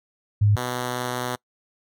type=tone pair in turn; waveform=sine / 5% pulse; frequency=103.7 / 124.24 Hz; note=G#2 / B2; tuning=-2 / +11 cents; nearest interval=minor third; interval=313 cents; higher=second; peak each=-14 dBFS; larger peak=neither; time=0.41-0.56 / 0.56-1.36 s; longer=second; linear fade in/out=10 ms; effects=noise-tail reverb RT60 0.1 s tail -25 dB re dry + MP3 96 kbps